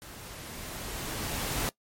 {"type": "noise with level ramp", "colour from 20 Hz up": "pink", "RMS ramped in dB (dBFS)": [-46, -30], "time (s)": [0.02, 1.69], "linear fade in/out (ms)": 0, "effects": ["noise-tail reverb RT60 0.1 s tail -21 dB re dry", "MP3 64 kbps"]}